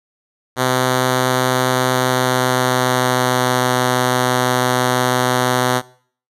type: tone with pitch glide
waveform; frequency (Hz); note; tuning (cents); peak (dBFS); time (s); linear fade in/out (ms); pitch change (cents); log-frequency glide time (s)
5% pulse; 127.9 to 125.99; C3 to B2; -39 to +35; -3; 0.56-5.82; 50; -26; 1.88-3.75
effects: noise-tail reverb RT60 0.5 s tail -20 dB re dry + resampled to 32000 Hz